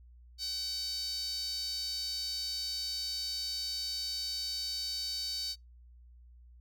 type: tone with high-pass filter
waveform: sawtooth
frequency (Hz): 760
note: F#5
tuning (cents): +46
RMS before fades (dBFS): -37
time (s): 0.38-5.56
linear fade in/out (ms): 50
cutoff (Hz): 4500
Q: 8.6
effects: noise-tail reverb RT60 0.2 s tail -26 dB re dry + added 60 Hz sine -53 dBFS peak until 6.6 s